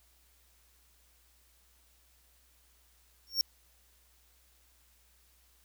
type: tone with exponential growth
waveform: square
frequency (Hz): 5510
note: F8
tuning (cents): -24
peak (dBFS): -22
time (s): 3.27-3.41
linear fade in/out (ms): 0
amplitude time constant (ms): 29
effects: added 60 Hz sine -67 dBFS peak until 5.64 s + white hiss -67 dBFS RMS until 5.64 s